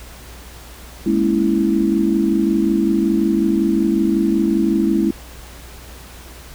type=chord; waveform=sine; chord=A# half-diminished seventh; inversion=third; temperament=equal; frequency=207.7 / 233.1 / 277.2 / 329.6 Hz; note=G#3 / A#3 / C#4 / E4; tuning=0 / 0 / 0 / 0 cents; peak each=-18 / -23 / -21 / -17 dBFS; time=1.06-5.11 s; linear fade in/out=5 ms; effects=added 60 Hz sine -38 dBFS peak until 6.54 s + pink hiss -40 dBFS RMS until 6.54 s